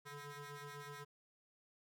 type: ring-modulated tone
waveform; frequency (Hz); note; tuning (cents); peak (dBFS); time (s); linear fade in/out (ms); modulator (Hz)
15% pulse; 290; D4; -22; -39; 0.05-1.05; 20; 721
effects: none